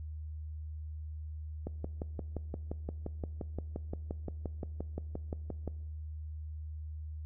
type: click train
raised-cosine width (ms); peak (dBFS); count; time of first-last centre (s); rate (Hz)
2; -24; 24; 1.67-5.677; 5.74
effects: noise-tail reverb RT60 1.0 s tail -20 dB re dry + added 77 Hz sine -39 dBFS peak until 7.25 s